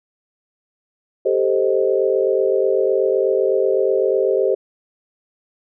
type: chord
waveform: sine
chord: A half-diminished seventh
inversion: third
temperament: equal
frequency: 392 / 440 / 523.3 / 622.3 Hz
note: G4 / A4 / C5 / Eb5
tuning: 0 / 0 / 0 / 0 cents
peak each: -18 / -21 / -19 / -24 dBFS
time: 1.25-4.55 s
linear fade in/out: 10 ms
effects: none